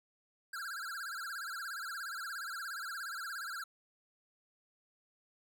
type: tone with vibrato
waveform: square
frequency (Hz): 1480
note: F#6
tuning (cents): 0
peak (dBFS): -40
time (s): 0.53-3.64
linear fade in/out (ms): 5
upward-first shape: sine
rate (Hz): 17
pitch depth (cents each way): 190
effects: none